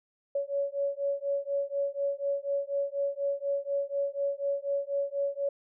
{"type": "beating tone pair", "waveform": "sine", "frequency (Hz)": [559, 563.1], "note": ["C#5", "C#5"], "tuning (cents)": [14, 27], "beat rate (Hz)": 4.1, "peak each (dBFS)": -31, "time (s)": [0.35, 5.49], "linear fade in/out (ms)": 5, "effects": []}